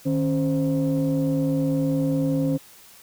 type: tone cluster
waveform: sine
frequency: 153.9 / 273.4 / 522 Hz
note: D#3 / C#4 / C5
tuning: -19 / -24 / -4 cents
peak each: -23 / -21 / -27 dBFS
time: 0.05-2.58 s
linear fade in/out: 20 ms
effects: tanh soft clip ceiling -14 dBFS + white hiss -49 dBFS RMS until 3.02 s